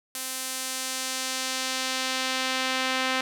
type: tone with band-pass filter sweep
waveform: sawtooth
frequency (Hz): 260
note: C4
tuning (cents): -11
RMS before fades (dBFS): -29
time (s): 0.15-3.21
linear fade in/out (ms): 2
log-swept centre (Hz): 11000 to 2500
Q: 0.77
effects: none